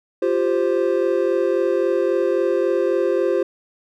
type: chord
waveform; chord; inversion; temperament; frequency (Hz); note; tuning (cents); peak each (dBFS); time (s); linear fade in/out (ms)
triangle; F suspended second; none; just; 349.2 / 392.9 / 523.8; F4 / G4 / C5; 0 / +4 / +2; -19; 0.22-3.43; 5
effects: none